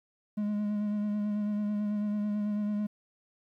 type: tone with vibrato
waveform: triangle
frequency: 208.3 Hz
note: G#3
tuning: 5 cents sharp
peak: -26 dBFS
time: 0.37-2.87 s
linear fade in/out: 10 ms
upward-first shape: sine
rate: 9.1 Hz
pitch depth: 22 cents each way
effects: 11-bit